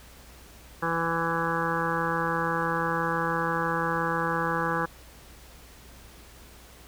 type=harmonic tone with a mistuned harmonic; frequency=166 Hz; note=E3; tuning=12 cents sharp; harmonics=1 / 2 / 3 / 5 / 6 / 7 / 8 / 9 / 10; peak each=-33 / -35 / -32 / -34 / -33 / -32 / -36 / -34 / -34 dBFS; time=0.82-4.86 s; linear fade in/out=10 ms; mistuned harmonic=6; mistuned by=+19 cents; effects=added 60 Hz sine -51 dBFS peak until 6.87 s + pink hiss -51 dBFS RMS until 6.87 s